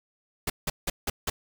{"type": "noise bursts", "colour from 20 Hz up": "pink", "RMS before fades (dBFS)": -28, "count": 5, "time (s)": [0.47, 1.3], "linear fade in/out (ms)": 5, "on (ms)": 30, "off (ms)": 170, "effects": []}